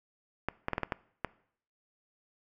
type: clicks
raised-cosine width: 0.5 ms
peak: -15 dBFS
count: 7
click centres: 0.486 / 0.684 / 0.733 / 0.781 / 0.833 / 0.922 / 1.247 s
effects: noise-tail reverb RT60 0.6 s tail -21 dB re dry